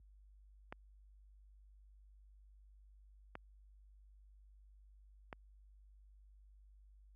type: clicks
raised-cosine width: 0.5 ms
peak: -30 dBFS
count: 3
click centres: 0.725 / 3.354 / 5.328 s
effects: added 50 Hz sine -51 dBFS peak until 7.15 s + high-pass 80 Hz 12 dB/octave